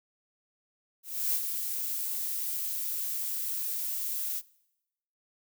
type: noise with ADSR envelope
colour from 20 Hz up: violet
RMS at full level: -27 dBFS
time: 1.03-4.42 s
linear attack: 310 ms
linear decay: 52 ms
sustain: -6 dB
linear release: 43 ms
effects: noise-tail reverb RT60 0.9 s tail -23 dB re dry